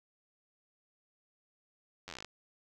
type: slowing click train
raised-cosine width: 0.2 ms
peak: -26 dBFS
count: 12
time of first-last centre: 2.08-2.246 s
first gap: 10 ms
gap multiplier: 1.08
effects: none